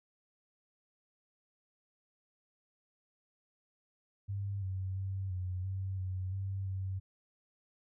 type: tone with pitch steps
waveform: sine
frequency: 99.5 / 94.5 / 96.2 / 91.5 / 95.6 / 93.1 / 96.9 / 95.2 Hz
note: G2 / F#2 / G2 / F#2 / G2 / F#2 / G2 / F#2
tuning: +26 / +37 / -32 / -19 / -43 / +11 / -20 / +50 cents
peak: -34 dBFS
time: 4.28-7 s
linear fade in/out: 20 ms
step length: 340 ms
effects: none